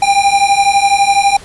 square beating tone pair, 793 / 805 Hz, G5 / G5, +20 / +46 cents, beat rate 12 Hz, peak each -12 dBFS, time 0.02-1.37 s, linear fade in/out 5 ms, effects pink hiss -36 dBFS RMS until 1.44 s + resampled to 24000 Hz

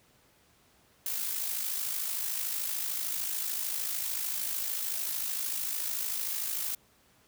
blue noise with amplitude modulation, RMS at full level -31 dBFS, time 1.06-6.75 s, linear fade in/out 2 ms, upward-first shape sine, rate 53.4 Hz, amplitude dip 50%, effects pink hiss -64 dBFS RMS until 7.27 s + high-pass 60 Hz 12 dB/octave

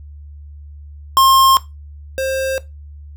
square tone pair in turn, 1066 / 530.8 Hz, C6 / C5, +32 / +25 cents, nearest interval octave, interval 1207 cents, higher first, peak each -8 / -18 dBFS, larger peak first, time 1.17-1.57 / 2.18-2.58 s, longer neither, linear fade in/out 0 ms, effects noise-tail reverb RT60 0.2 s tail -17 dB re dry + added 73 Hz sine -33 dBFS peak until 3.16 s

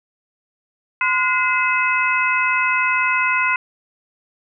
harmonic tone with a mistuned harmonic, 514 Hz, C5, 31 cents flat, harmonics 2 / 3 / 4 / 5, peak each -21 / -21 / -21 / -21 dBFS, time 1.01-3.56 s, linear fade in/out 2 ms, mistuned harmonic 3, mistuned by -110 cents, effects none

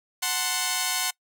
5% pulse chord, F# diminished, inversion none, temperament equal with one note detuned, 740 / 885.6 / 1046.5 Hz, F#5 / A5 / C6, 0 / +11 / 0 cents, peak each -16 / -21 / -16 dBFS, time 0.22-1.11 s, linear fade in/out 10 ms, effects noise-tail reverb RT60 0.1 s tail -24 dB re dry

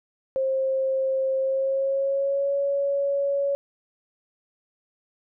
sine tone with pitch glide, 531 to 560 Hz, C5 to C#5, +25 to +18 cents, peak -21 dBFS, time 0.36-3.55 s, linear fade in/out 0 ms, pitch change +93 cents, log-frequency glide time 1.38-2.54 s, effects none

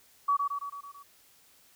sine tone with echo, 1136 Hz, C#6, 42 cents sharp, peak -22 dBFS, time 0.28-0.37 s, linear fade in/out 10 ms, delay 110 ms, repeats 6, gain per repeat -4 dB, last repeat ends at 1.03 s, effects white hiss -61 dBFS RMS until 1.75 s

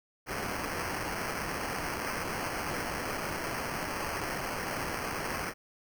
blue noise with sample-and-hold, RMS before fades -35 dBFS, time 0.26-5.54 s, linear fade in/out 50 ms, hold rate 3675 Hz, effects none

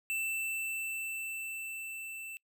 square tone with level ramp, 2664 Hz, E7, 18 cents sharp, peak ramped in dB -32 to -42 dBFS, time 0.1-2.37 s, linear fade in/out 0 ms, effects noise-tail reverb RT60 0.1 s tail -26 dB re dry

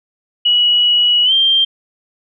sine tone with pitch glide, 2924 to 3170 Hz, F#7 to G7, -21 to +19 cents, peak -9 dBFS, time 0.45-1.65 s, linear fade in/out 10 ms, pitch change +140 cents, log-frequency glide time 1.24-1.33 s, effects none

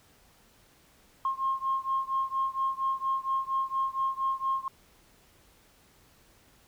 sine beating tone pair, 1068 / 1072.3 Hz, C6 / C6, +35 / +42 cents, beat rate 4.3 Hz, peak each -29 / -30 dBFS, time 1.25-4.68 s, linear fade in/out 2 ms, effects tanh soft clip ceiling -19 dBFS + pink hiss -61 dBFS RMS until 6.67 s

